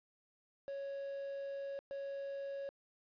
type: tone bursts at uneven times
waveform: triangle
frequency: 554.4 Hz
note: C#5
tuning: in tune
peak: -38 dBFS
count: 2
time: 0.68-1.79 / 1.91-2.69 s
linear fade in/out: 0 ms
effects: resampled to 11025 Hz + 11-bit